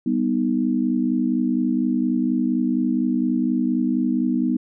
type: chord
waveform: sine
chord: G augmented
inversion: none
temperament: equal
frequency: 196 / 246.9 / 311.1 Hz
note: G3 / B3 / D#4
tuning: 0 / 0 / 0 cents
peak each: -25 / -20 / -24 dBFS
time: 0.06-4.57 s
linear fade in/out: 5 ms
effects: none